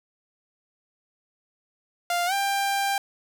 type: tone with pitch glide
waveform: sawtooth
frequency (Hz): 698.5 to 793.1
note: F5 to G5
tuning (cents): 0 to +20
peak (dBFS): -19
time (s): 2.1-2.98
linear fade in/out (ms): 2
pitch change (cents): +220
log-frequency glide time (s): 2.26-2.33
effects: none